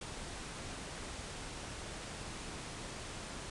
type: low-pass noise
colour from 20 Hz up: pink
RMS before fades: -45 dBFS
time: 0.01-3.5 s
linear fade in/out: 5 ms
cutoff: 10000 Hz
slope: 96 dB/octave
effects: none